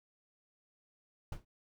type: noise with exponential decay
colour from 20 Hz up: brown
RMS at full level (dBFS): -34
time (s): 1.32-1.45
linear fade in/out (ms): 5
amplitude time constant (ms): 28
effects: none